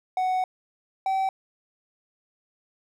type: tone pair in turn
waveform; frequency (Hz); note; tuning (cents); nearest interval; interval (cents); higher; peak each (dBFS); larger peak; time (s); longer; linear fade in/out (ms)
triangle; 743 / 768.3; F#5 / G5; +7 / -35; minor second; 58; second; -20 / -20; neither; 0.17-0.44 / 1.06-1.29; first; 2
effects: none